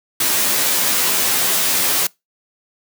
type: noise with comb filter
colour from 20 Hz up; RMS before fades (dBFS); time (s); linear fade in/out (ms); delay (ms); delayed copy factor
white; -17; 0.2-2.07; 5; 13; -0.85
effects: noise-tail reverb RT60 0.2 s tail -24 dB re dry + high-pass 150 Hz 12 dB/octave